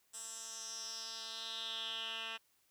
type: tone with band-pass filter sweep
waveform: 10% pulse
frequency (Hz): 224.8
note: A3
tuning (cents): +37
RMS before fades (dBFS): -44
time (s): 0.13-2.38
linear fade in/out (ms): 20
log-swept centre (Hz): 8100 to 2500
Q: 4.5
effects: white hiss -74 dBFS RMS until 2.7 s